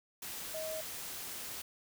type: tone in noise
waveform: sine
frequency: 632 Hz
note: D#5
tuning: 27 cents sharp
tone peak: -38 dBFS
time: 0.54-0.81 s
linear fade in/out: 5 ms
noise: white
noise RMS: -43 dBFS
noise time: 0.22-1.62 s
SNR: +2 dB
effects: none